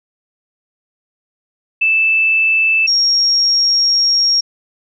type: tone pair in turn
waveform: sine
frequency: 2637 / 5576 Hz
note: E7 / F8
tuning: 0 / -4 cents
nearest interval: octave + minor second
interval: 1296 cents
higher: second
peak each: -10 dBFS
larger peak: neither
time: 1.81-2.87 / 2.87-4.41 s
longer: second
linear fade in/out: 10 ms
effects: none